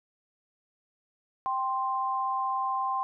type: tone pair together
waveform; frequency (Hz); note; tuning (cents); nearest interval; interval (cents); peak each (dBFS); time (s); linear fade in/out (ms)
sine; 784 / 1047.3; G5 / C6; 0 / +1; perfect fourth; 501; -31 / -28; 1.46-3.03; 0
effects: none